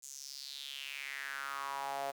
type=tone with high-pass filter sweep; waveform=sawtooth; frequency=138.59 Hz; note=C#3; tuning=in tune; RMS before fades=-42 dBFS; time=0.02-2.12 s; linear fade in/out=20 ms; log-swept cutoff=7200 to 630 Hz; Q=4.8; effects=10-bit